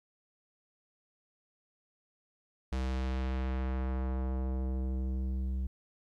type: tone with low-pass filter sweep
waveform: square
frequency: 64.8 Hz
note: C2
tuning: 16 cents flat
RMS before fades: -33 dBFS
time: 2.72-5.67 s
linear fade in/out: 5 ms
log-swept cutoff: 6900 to 160 Hz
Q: 0.78
effects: 12-bit